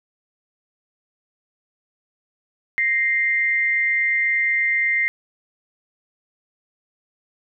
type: tone pair together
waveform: sine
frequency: 1864.7 / 2093 Hz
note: A#6 / C7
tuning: 0 / 0 cents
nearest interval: major second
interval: 200 cents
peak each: -23 / -18 dBFS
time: 2.78-5.08 s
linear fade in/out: 0 ms
effects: none